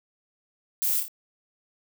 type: noise with echo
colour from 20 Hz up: violet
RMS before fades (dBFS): -26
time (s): 0.82-1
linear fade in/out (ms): 0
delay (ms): 27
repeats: 3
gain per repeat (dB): -5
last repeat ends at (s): 1.081
effects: none